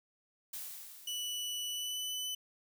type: noise with exponential decay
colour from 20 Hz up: blue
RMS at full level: -41 dBFS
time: 0.53-2.05 s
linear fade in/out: 5 ms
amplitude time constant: 330 ms
type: tone with pitch glide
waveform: sawtooth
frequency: 2960 to 3001 Hz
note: F#7 to F#7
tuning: 0 to +24 cents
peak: -33 dBFS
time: 1.07-2.35 s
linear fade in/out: 5 ms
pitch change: +24 cents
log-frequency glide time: 1.68-2.06 s
effects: none